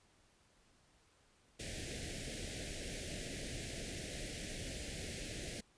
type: band-stop noise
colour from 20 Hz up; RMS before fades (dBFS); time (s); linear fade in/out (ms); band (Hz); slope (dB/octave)
pink; -44; 1.59-5.61; 10; 680 to 1700; 48
effects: pink hiss -70 dBFS RMS until 5.77 s + resampled to 22050 Hz